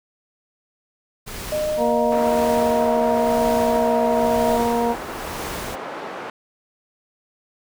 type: noise with tremolo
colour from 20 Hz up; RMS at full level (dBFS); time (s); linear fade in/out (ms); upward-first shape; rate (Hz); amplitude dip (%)
pink; -31; 1.26-5.76; 20; sine; 1; 65
type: tone with pitch glide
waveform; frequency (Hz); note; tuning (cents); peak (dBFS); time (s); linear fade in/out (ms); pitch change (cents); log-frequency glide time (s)
sine; 610 to 642.9; D#5 to E5; -34 to -43; -20; 1.52-4.57; 2; +91; 1.65-3.36
type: harmonic tone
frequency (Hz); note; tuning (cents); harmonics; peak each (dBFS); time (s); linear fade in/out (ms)
235.4; A#3; +17; 1 / 2 / 3 / 4; -23 / -22 / -25 / -24; 1.77-4.96; 50
type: band-pass noise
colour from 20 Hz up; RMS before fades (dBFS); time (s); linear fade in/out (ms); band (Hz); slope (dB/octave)
white; -32; 2.12-6.3; 2; 290 to 1000; 12
effects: none